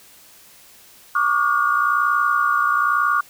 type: tone cluster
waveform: sine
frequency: 1131 / 1192 / 1434 Hz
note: C#6 / D6 / F6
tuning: +34 / +25 / +45 cents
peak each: -20 dBFS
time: 1.15-3.21 s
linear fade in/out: 5 ms
effects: white hiss -48 dBFS RMS until 3.29 s